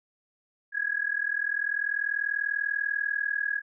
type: tone with amplitude modulation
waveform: sine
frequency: 1661.2 Hz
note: G#6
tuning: in tune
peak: -22 dBFS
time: 0.72-3.62 s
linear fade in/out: 50 ms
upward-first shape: sine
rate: 40.2 Hz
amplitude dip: 90%
effects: none